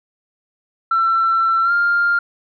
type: tone with pitch glide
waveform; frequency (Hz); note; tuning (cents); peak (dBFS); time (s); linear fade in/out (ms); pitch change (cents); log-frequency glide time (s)
sine; 1344 to 1400.3; E6 to F6; +33 to +4; -12; 0.91-2.19; 5; +71; 1.63-1.72
effects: tanh soft clip ceiling -9 dBFS